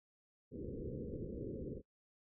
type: low-pass noise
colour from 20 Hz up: white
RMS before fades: -44 dBFS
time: 0.51-1.82 s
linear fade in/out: 50 ms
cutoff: 510 Hz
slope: 96 dB/octave
effects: noise-tail reverb RT60 0.1 s tail -23 dB re dry